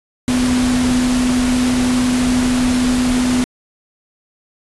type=tone in noise; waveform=sine; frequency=250 Hz; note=B3; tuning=21 cents sharp; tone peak=-13 dBFS; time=0.28-3.44 s; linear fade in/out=0 ms; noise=pink; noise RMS=-22 dBFS; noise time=0.28-3.44 s; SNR=+6 dB; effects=resampled to 24000 Hz